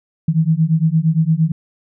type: beating tone pair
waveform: sine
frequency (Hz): 156.3 / 165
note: D#3 / E3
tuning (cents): +8 / +2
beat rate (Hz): 8.7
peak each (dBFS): -15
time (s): 0.28-1.52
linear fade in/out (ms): 5
effects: none